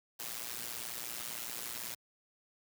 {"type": "noise with amplitude modulation", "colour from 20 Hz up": "white", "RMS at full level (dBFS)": -38, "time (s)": [0.19, 1.95], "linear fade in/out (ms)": 10, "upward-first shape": "sine", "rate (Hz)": 118, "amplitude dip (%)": 80, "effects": ["high-pass 80 Hz 12 dB/octave"]}